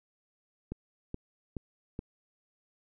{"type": "click train", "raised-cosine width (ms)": 3, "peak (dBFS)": -23, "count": 4, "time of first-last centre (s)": [0.72, 1.991], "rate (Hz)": 2.36, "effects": []}